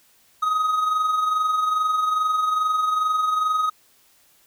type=tone with amplitude modulation; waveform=triangle; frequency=1257 Hz; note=D#6; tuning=17 cents sharp; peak=-15 dBFS; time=0.42-3.7 s; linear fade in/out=10 ms; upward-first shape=sine; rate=22.4 Hz; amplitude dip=45%; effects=white hiss -58 dBFS RMS until 4.46 s